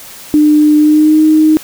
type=tone with pitch glide; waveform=sine; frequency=300.9 to 311 Hz; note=D4 to D#4; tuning=+42 to -1 cents; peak=-4 dBFS; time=0.34-1.57 s; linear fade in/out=0 ms; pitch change=+57 cents; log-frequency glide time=0.78-1.22 s; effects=white hiss -32 dBFS RMS until 1.63 s